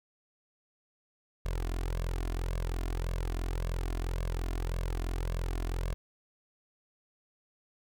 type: tone with flanger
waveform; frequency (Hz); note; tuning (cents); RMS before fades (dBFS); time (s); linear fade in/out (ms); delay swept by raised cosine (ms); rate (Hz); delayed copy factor
sawtooth; 43; F1; -26; -33; 1.45-5.94; 0; 1.8 to 2.9; 1.8; +0.75
effects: none